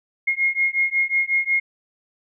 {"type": "beating tone pair", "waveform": "sine", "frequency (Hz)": [2145, 2150.5], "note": ["C7", "C7"], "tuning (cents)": [42, 47], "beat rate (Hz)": 5.5, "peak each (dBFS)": -21, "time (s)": [0.27, 1.6], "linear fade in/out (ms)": 10, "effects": []}